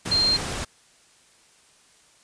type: tone in noise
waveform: sine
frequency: 4186 Hz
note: C8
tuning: in tune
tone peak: -18 dBFS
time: 0.11-0.37 s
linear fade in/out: 10 ms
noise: pink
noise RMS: -30 dBFS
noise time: 0.05-0.65 s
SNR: +9 dB
effects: white hiss -57 dBFS RMS until 2.23 s + resampled to 22050 Hz